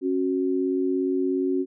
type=tone pair together; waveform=sine; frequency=273.2 / 370.3 Hz; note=C#4 / F#4; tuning=-25 / +1 cents; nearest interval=perfect fourth; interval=526 cents; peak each=-24 / -24 dBFS; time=0.01-1.66 s; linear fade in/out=50 ms; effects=none